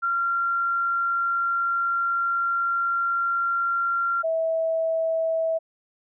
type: tone pair in turn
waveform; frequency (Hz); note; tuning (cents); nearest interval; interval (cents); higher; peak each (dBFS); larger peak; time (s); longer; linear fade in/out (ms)
sine; 1378 / 650.3; F6 / E5; -24 / -24; octave + minor second; 1300; first; -21; neither; 0.02-4.23 / 4.23-5.59; first; 20
effects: none